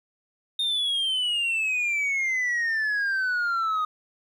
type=exponential sweep; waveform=sine; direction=down; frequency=3683 to 1239 Hz; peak=-20 dBFS; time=0.59-3.85 s; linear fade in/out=5 ms; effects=tanh soft clip ceiling -22 dBFS + 10-bit